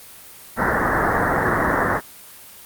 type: low-pass noise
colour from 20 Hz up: white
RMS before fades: -19 dBFS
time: 0.56-2.01 s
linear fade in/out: 50 ms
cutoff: 1900 Hz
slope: 96 dB/octave
effects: white hiss -42 dBFS RMS until 2.65 s + Opus 32 kbps